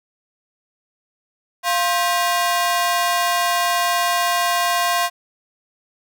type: ring-modulated tone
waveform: sawtooth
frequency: 879 Hz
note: A5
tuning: 2 cents flat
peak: -10 dBFS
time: 1.63-5.1 s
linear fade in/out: 50 ms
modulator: 182 Hz
effects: none